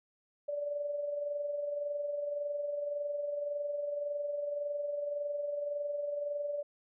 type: tone with amplitude modulation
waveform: sine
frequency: 581 Hz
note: D5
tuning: 19 cents flat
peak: -31 dBFS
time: 0.48-6.63 s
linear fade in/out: 10 ms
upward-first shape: sine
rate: 21.8 Hz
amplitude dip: 45%
effects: none